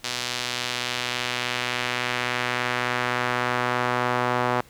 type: tone with band-pass filter sweep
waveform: sawtooth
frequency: 123.47 Hz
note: B2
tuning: in tune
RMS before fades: -26 dBFS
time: 0.04-4.61 s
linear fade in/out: 5 ms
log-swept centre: 4500 to 1000 Hz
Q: 1.1
effects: pink hiss -53 dBFS RMS until 4.69 s